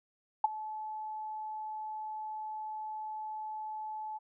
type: tone with ADSR envelope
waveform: sine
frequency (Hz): 863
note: A5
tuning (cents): -34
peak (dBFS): -19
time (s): 0.44-4.19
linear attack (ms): 4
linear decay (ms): 20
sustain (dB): -18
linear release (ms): 25
effects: none